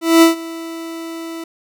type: tone with ADSR envelope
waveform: 40% pulse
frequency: 329.6 Hz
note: E4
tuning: in tune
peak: -4 dBFS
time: 0.01-1.44 s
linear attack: 210 ms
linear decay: 130 ms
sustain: -21 dB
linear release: 4 ms
effects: none